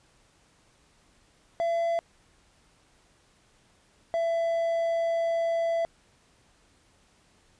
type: tone pair in turn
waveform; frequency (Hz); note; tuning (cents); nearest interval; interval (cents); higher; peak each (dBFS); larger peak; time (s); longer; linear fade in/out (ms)
triangle; 674 / 667.8; E5 / E5; +38 / +22; unison; 16; first; -22; neither; 1.6-1.99 / 4.14-5.85; second; 0
effects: pink hiss -63 dBFS RMS until 7.59 s + resampled to 22050 Hz